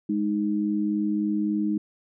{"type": "tone pair together", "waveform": "sine", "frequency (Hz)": [207.6, 311.1], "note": ["G#3", "D#4"], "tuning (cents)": [0, 0], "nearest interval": "perfect fifth", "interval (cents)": 700, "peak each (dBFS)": -25, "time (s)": [0.09, 1.78], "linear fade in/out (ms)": 5, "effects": []}